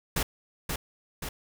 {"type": "noise with echo", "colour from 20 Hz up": "pink", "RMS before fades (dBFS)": -27, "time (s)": [0.16, 0.23], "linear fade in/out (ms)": 5, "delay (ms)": 530, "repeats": 2, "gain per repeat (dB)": -4, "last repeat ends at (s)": 1.29, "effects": []}